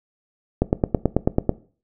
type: click train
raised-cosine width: 2 ms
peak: -3 dBFS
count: 9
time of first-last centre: 0.62-1.493 s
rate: 9.16 Hz
effects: noise-tail reverb RT60 0.4 s tail -18 dB re dry